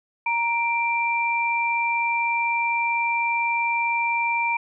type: tone pair together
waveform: sine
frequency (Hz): 935.8 / 2358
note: A#5 / D7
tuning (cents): +6 / +6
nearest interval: octave + major third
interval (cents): 1600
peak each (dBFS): -23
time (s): 0.26-4.57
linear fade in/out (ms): 5
effects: none

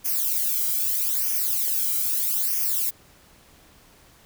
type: noise with flanger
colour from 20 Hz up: violet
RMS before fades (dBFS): -24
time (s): 0.04-2.91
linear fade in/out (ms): 20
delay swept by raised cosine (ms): 0.25 to 1.13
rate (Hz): 0.79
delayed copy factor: -1
effects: pink hiss -54 dBFS RMS until 4.25 s

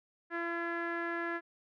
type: tone with low-pass filter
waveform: sawtooth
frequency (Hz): 339.2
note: E4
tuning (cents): +50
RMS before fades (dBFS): -36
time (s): 0.3-1.41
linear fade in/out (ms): 50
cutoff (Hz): 1700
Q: 4.9
effects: none

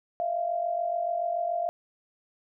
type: tone pair together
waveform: sine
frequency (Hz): 644 / 691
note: E5 / F5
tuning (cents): -41 / -19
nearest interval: minor second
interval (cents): 122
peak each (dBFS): -32 / -27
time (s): 0.2-1.69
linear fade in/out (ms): 0
effects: none

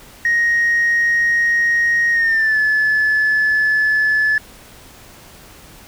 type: tone with pitch glide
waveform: sine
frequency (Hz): 1873 to 1727.5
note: A#6 to A6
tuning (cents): +8 to -32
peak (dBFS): -11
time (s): 0.25-4.38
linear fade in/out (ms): 2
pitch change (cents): -140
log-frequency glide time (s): 2.12-2.59
effects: tanh soft clip ceiling -10 dBFS + pink hiss -42 dBFS RMS until 5.87 s

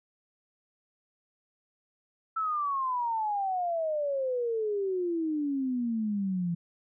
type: exponential sweep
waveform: sine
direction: down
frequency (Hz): 1331 to 168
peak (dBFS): -27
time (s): 2.36-6.55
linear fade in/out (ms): 10
effects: none

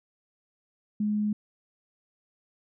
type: tone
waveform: sine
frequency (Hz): 210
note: G#3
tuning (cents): +19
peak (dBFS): -24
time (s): 1-1.33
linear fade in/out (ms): 5
effects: none

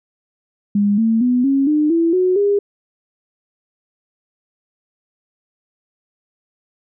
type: tone with pitch steps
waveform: sine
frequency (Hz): 203.8 / 224.8 / 248 / 273.6 / 301.8 / 333 / 367.3 / 405.3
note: G#3 / A3 / B3 / C#4 / D4 / E4 / F#4 / G#4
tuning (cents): -32 / +37 / +7 / -23 / +47 / +18 / -13 / -42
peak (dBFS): -12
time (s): 0.75-2.59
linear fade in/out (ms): 5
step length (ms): 230
effects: none

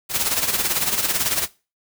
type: noise with tremolo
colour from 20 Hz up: white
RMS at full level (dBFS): -19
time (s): 0.09-1.48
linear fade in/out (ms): 50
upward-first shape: sine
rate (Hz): 18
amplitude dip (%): 65
effects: noise-tail reverb RT60 0.3 s tail -20 dB re dry

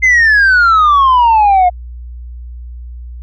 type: exponential sweep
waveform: sine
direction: down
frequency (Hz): 2093 to 704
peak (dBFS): -3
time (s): 0.02-1.7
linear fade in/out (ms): 20
effects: tanh soft clip ceiling -4 dBFS + added 60 Hz sine -25 dBFS peak until 3.22 s

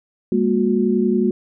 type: tone cluster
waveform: sine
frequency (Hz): 201.8 / 232.8 / 363.1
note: G#3 / A#3 / F#4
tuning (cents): -49 / -2 / -33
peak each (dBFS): -19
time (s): 0.32-1.31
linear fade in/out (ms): 2
effects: none

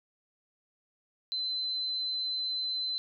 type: tone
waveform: sine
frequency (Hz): 4054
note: B7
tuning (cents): +45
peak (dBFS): -30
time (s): 1.32-2.98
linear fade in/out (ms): 0
effects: none

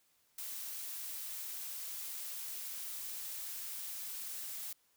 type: noise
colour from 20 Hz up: blue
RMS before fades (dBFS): -43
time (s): 0.38-4.73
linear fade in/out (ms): 5
effects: white hiss -73 dBFS RMS until 4.96 s

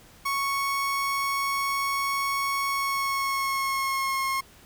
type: tone with pitch glide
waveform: 30% pulse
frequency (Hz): 1107 to 1076.1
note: C#6 to C6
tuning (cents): -3 to +48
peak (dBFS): -22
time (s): 0.25-4.41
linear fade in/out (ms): 10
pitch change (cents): -49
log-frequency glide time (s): 2.69-4.26
effects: pink hiss -53 dBFS RMS until 4.65 s

